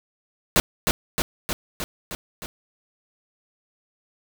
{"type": "noise with echo", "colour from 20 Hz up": "pink", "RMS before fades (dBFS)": -17, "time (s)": [0.56, 0.6], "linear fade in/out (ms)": 0, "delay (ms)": 310, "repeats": 6, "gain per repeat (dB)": -3, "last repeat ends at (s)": 2.46, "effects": []}